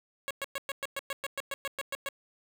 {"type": "tone bursts", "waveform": "10% pulse", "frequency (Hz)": 552, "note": "C#5", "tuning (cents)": -7, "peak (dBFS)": -24, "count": 14, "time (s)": [0.28, 2.088], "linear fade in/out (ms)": 0, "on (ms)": 27, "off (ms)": 110, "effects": []}